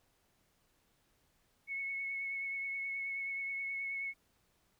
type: tone with vibrato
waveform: sine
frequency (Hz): 2200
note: C#7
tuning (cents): -14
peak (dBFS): -36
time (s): 1.67-4.14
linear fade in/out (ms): 50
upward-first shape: triangle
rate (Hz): 9.4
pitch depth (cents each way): 19
effects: pink hiss -74 dBFS RMS until 4.79 s